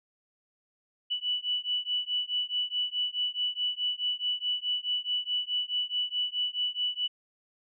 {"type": "beating tone pair", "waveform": "sine", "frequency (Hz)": [2960, 2964.7], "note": ["F#7", "F#7"], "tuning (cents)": [0, 3], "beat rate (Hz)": 4.7, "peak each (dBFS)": -31, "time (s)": [1.1, 7.08], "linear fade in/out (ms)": 20, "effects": []}